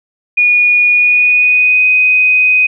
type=tone with pitch glide; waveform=sine; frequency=2450 to 2503 Hz; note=D#7 to D#7; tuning=-27 to +10 cents; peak=-6 dBFS; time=0.37-2.67 s; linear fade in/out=10 ms; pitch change=+37 cents; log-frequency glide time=0.93-1.86 s; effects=none